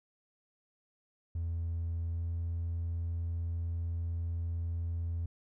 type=tone with pitch glide; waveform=triangle; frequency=83.8 to 84.43 Hz; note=E2 to E2; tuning=+29 to +42 cents; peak=-29 dBFS; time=1.35-5.26 s; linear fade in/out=5 ms; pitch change=+13 cents; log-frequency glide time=2.12-2.23 s; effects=tanh soft clip ceiling -28 dBFS